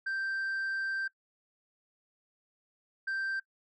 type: tone pair in turn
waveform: sine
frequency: 1568 / 1568 Hz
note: G6 / G6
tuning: 0 / 0 cents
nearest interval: unison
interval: 0 cents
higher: neither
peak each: -28 / -28 dBFS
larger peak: neither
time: 0.06-1.08 / 3.07-3.4 s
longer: first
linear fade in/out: 10 ms
effects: noise-tail reverb RT60 0.1 s tail -20 dB re dry + tanh soft clip ceiling -30 dBFS

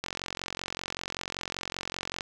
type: click train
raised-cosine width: 0.2 ms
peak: -15 dBFS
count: 99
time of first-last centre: 0.04-2.208 s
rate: 45.2 Hz
effects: none

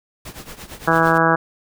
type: noise with tremolo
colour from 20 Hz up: pink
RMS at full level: -33 dBFS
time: 0.25-1.18 s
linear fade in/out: 5 ms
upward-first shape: triangle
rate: 8.8 Hz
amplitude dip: 85%
type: harmonic tone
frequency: 164 Hz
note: E3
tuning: 9 cents flat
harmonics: 1 / 2 / 3 / 4 / 5 / 6 / 7 / 8 / 9 / 10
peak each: -22 / -22 / -22 / -22 / -22 / -22 / -22 / -22 / -22 / -22 dBFS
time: 0.87-1.36 s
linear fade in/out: 10 ms
effects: none

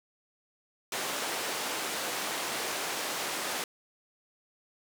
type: band-pass noise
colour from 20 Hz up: pink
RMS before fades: -34 dBFS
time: 0.92-3.64 s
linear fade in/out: 2 ms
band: 430 to 12000 Hz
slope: 12 dB/octave
effects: none

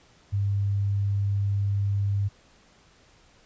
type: tone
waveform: sine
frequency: 100 Hz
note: G2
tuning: 35 cents sharp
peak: -22 dBFS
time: 0.32-2.29 s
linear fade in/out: 20 ms
effects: pink hiss -58 dBFS RMS until 3.45 s + resampled to 16000 Hz

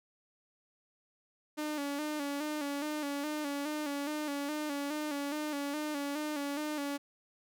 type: tone with vibrato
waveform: sawtooth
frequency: 293.1 Hz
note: D4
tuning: 3 cents flat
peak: -30 dBFS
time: 1.57-6.98 s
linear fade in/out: 20 ms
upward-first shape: square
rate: 2.4 Hz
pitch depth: 56 cents each way
effects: none

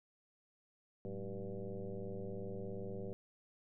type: tone with frequency modulation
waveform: sine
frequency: 188.1 Hz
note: F#3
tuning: 29 cents sharp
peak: -40 dBFS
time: 1.05-3.13 s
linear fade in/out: 0 ms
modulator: 99.7 Hz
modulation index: 3.6
effects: none

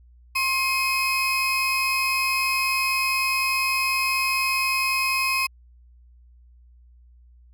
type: tone pair together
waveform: 35% pulse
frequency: 1065.4 / 2534 Hz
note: C6 / D#7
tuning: +31 / +31 cents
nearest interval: octave + minor third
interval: 1500 cents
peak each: -24 / -21 dBFS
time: 0.35-5.47 s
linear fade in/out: 10 ms
effects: added 60 Hz sine -49 dBFS peak until 7.53 s

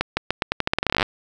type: accelerating click train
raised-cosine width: 0.3 ms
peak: -3 dBFS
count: 20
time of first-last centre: 0.01-1.028 s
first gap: 160 ms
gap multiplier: 0.85
effects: none

